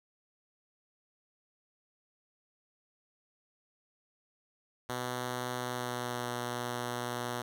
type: tone with pitch glide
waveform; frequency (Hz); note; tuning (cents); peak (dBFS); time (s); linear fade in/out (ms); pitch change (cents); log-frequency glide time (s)
5% pulse; 124.2 to 121.64; B2 to B2; +10 to -26; -23; 4.89-7.42; 5; -36; 5.57-6.29
effects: none